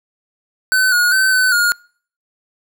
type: tone with pitch steps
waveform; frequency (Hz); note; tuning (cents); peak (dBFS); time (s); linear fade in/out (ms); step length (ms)
square; 1518 / 1445 / 1534 / 1512 / 1428; F#6 / F#6 / G6 / F#6 / F6; +44 / -41 / -38 / +37 / +38; -12; 0.72-1.72; 0; 200
effects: noise-tail reverb RT60 0.5 s tail -26 dB re dry